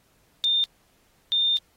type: tone bursts at uneven times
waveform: sine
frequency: 3617 Hz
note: A7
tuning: 47 cents sharp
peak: -19 dBFS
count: 2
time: 0.44-0.64 / 1.32-1.57 s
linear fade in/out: 0 ms
effects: pink hiss -64 dBFS RMS until 1.76 s + AAC 48 kbps